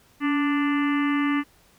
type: harmonic tone with a mistuned harmonic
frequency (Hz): 293.7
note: D4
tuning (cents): 0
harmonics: 1 / 3 / 4 / 5 / 6 / 7 / 8 / 9 / 10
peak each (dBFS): -21 / -38 / -30 / -41 / -33 / -33 / -43 / -40 / -42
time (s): 0.2-1.44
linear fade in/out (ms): 50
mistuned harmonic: 1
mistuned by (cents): -53
effects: pink hiss -58 dBFS RMS until 1.78 s